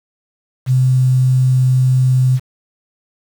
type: tone with quantisation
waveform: sine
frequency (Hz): 128.7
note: C3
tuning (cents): -28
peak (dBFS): -9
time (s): 0.66-2.4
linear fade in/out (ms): 50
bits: 6
effects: none